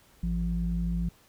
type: tone pair together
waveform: sine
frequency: 54.33 / 172.5 Hz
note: A1 / F3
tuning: -21 / -21 cents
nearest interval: octave + minor sixth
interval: 2000 cents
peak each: -28 dBFS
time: 0.23-1.09 s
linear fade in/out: 5 ms
effects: tanh soft clip ceiling -19 dBFS + pink hiss -60 dBFS RMS until 1.28 s